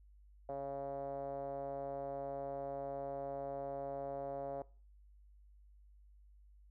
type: tone with low-pass filter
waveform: 5% pulse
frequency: 138.6 Hz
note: C#3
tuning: in tune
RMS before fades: -42 dBFS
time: 0.49-4.62 s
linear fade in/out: 2 ms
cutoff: 620 Hz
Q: 7.8
effects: noise-tail reverb RT60 0.4 s tail -21 dB re dry + added 50 Hz sine -59 dBFS peak until 6.7 s